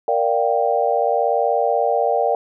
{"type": "chord", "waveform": "sine", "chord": "G minor seventh", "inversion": "first", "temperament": "equal with one note detuned", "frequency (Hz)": [466.2, 587.3, 703.3, 784], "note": ["Bb4", "D5", "F5", "G5"], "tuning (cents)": [0, 0, 12, 0], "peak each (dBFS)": -21, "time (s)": [0.08, 2.35], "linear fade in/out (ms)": 2, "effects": []}